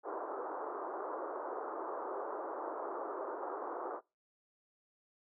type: band-pass noise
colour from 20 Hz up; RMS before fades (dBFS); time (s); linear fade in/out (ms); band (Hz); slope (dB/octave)
pink; -41; 0.03-4.01; 50; 340 to 1300; 48
effects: noise-tail reverb RT60 0.3 s tail -26 dB re dry